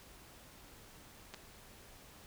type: clicks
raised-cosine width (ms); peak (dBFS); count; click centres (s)
0.2; -29; 2; 1.339 / 1.344
effects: pink hiss -57 dBFS RMS until 2.26 s